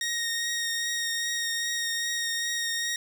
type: tone with vibrato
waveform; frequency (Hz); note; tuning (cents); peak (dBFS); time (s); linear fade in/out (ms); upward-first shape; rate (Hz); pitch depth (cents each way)
15% pulse; 1864.7; A#6; 0; -21; 0.01-2.96; 2; triangle; 2.5; 17
effects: none